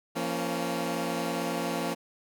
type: chord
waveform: 15% pulse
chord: Bb minor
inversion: second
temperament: equal with one note detuned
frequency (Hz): 172.21 / 233.1 / 277.2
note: F3 / Bb3 / Db4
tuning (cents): -24 / 0 / 0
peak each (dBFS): -27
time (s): 0.15-1.95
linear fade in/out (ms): 20
effects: none